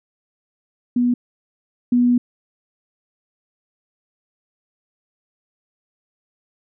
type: tone pair in turn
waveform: sine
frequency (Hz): 244.2 / 244.2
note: B3 / B3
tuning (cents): -19 / -19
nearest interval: unison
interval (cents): 0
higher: neither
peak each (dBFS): -14 / -12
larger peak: second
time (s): 0.96-1.14 / 1.92-2.18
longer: second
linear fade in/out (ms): 5
effects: none